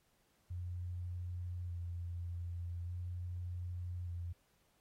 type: tone with vibrato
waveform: sine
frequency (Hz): 87.7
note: F2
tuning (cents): +8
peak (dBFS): -39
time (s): 0.5-4.33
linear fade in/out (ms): 10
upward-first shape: square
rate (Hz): 0.42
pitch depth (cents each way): 20
effects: pink hiss -75 dBFS RMS until 4.8 s + AAC 48 kbps